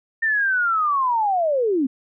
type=linear sweep; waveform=sine; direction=down; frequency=1819 to 246.9 Hz; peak=-17 dBFS; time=0.22-1.87 s; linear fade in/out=10 ms; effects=none